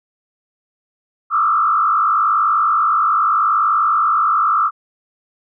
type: tone with frequency modulation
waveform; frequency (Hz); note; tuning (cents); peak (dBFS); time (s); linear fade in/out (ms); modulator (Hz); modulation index
sine; 1254; D#6; +13; -12; 1.3-4.71; 50; 50.4; 1.9
effects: none